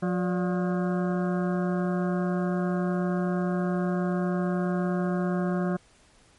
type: harmonic tone with a mistuned harmonic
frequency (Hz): 179.4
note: F3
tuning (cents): +47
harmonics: 1 / 2 / 3 / 4 / 6 / 7 / 8 / 9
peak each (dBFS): -25 / -31 / -35 / -37 / -41 / -42 / -43 / -44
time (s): 0.02-5.77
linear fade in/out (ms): 10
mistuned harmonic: 3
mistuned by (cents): +120
effects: pink hiss -59 dBFS RMS until 6.38 s + MP3 48 kbps